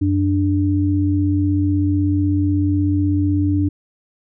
sine tone pair together, 92.64 / 294.1 Hz, F#2 / D4, +3 / +3 cents, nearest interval octave + minor sixth, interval 2000 cents, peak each -17 dBFS, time 0.01-3.69 s, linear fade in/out 10 ms, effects none

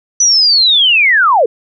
sine linear sweep, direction down, 6000 to 412.5 Hz, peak -6 dBFS, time 0.2-1.46 s, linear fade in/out 5 ms, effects none

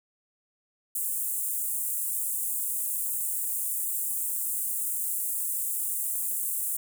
pink high-pass noise, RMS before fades -30 dBFS, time 0.95-6.77 s, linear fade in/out 5 ms, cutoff 8100 Hz, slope 48 dB/octave, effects none

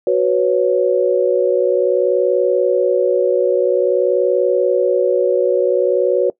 sine chord, F# suspended fourth, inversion none, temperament equal, 370 / 493.9 / 554.4 Hz, F#4 / B4 / C#5, 0 / 0 / 0 cents, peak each -16 dBFS, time 0.07-6.3 s, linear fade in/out 2 ms, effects noise-tail reverb RT60 0.1 s tail -21 dB re dry

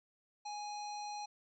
harmonic tone with a mistuned harmonic, 830.6 Hz, G#5, in tune, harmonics 1 / 3 / 5 / 7 / 9, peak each -41 / -55 / -50 / -53 / -64 dBFS, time 0.45-1.26 s, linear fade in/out 10 ms, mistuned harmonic 9, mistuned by +20 cents, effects none

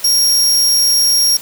sawtooth tone, 5588 Hz, F8, in tune, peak -7 dBFS, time 0.04-1.37 s, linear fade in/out 5 ms, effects white hiss -32 dBFS RMS until 1.41 s + high-pass 100 Hz 12 dB/octave

